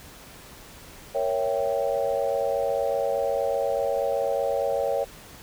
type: chord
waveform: sine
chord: A# diminished seventh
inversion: none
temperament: equal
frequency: 466.2 / 554.4 / 659.3 / 784 Hz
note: A#4 / C#5 / E5 / G5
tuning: 0 / 0 / 0 / 0 cents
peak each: -29 / -25 / -30 / -31 dBFS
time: 1.14-5.05 s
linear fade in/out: 20 ms
effects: pink hiss -46 dBFS RMS until 5.42 s

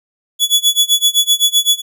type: tone with tremolo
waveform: sawtooth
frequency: 3400 Hz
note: G#7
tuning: 40 cents sharp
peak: -4 dBFS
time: 0.39-1.82 s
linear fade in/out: 50 ms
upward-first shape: sine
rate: 7.8 Hz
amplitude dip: 95%
effects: none

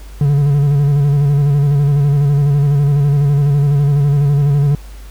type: tone with vibrato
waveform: triangle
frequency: 142.9 Hz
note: D3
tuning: 47 cents flat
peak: -7 dBFS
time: 0.21-4.75 s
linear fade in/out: 2 ms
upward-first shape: square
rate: 12 Hz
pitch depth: 40 cents each way
effects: added 50 Hz sine -30 dBFS peak until 5.1 s + pink hiss -43 dBFS RMS until 5.1 s

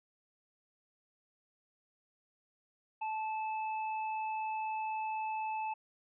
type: tone with tanh clipping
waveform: sine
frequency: 872 Hz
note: A5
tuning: 16 cents flat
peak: -36 dBFS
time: 3.01-5.74 s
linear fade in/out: 10 ms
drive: 13 dB
effects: resampled to 8000 Hz

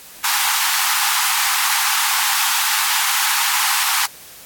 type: high-pass noise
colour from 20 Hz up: pink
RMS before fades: -18 dBFS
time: 0.24-4.06 s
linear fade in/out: 5 ms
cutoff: 800 Hz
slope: 96 dB/octave
effects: white hiss -40 dBFS RMS until 4.45 s + AAC 64 kbps

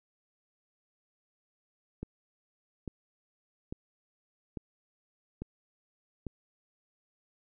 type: click train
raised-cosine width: 3 ms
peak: -24 dBFS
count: 6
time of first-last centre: 2.03-6.267 s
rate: 1.18 Hz
effects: none

